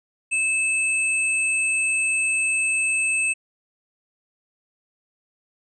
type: tone pair together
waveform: sine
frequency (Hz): 2617 / 8308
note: E7 / C9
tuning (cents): -13 / -13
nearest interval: octave + minor sixth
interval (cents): 2000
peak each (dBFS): -20 / -26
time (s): 0.31-3.34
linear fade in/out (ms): 20
effects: none